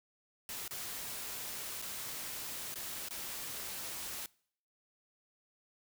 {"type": "noise with dropouts", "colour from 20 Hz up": "white", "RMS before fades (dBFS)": -42, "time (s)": [0.49, 4.26], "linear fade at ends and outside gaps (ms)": 1, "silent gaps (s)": [[0.679, 0.709], [1.817, 1.823], [2.742, 2.757], [3.086, 3.108]], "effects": ["noise-tail reverb RT60 0.6 s tail -24 dB re dry"]}